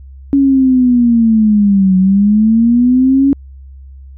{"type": "linear two-way sweep", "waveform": "sine", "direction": "down then up", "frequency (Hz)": [280, 185, 280], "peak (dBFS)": -6, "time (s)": [0.33, 3.33], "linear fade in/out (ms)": 0, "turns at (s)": 1.97, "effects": ["added 67 Hz sine -31 dBFS peak until 4.17 s"]}